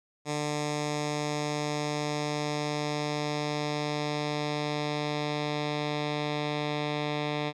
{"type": "tone with low-pass filter sweep", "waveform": "10% pulse", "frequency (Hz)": 148.7, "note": "D3", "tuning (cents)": 22, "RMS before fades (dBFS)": -31, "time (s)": [0.25, 7.53], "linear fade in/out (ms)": 50, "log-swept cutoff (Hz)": [7000, 3600], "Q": 1.8, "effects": []}